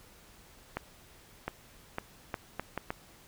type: accelerating click train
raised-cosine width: 0.5 ms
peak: -18 dBFS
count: 7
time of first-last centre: 0.77-2.905 s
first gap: 710 ms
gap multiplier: 0.71
effects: pink hiss -57 dBFS RMS until 3.27 s